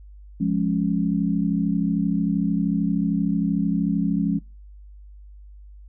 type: chord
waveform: sine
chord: Db major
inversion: first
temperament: equal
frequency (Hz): 174.61 / 207.7 / 277.2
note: F3 / Ab3 / Db4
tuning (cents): 0 / 0 / 0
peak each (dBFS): -23 / -23 / -25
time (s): 0.4-4.39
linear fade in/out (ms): 10
effects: noise-tail reverb RT60 0.3 s tail -25 dB re dry + added 50 Hz sine -41 dBFS peak until 5.88 s